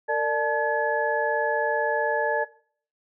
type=tone cluster; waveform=sine; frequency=457.3 / 593 / 870 / 1697 Hz; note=A#4 / D5 / A5 / G#6; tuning=-33 / +17 / -20 / +37 cents; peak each=-27 dBFS; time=0.08-2.45 s; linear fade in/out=20 ms; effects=noise-tail reverb RT60 0.5 s tail -18 dB re dry